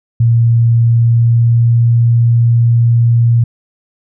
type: tone with pitch glide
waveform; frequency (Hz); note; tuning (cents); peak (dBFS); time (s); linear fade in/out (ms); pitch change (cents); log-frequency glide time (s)
sine; 116.54 to 117.49; A#2 to A#2; 0 to +14; -6; 0.2-3.44; 5; +14; 0.8-1.82
effects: none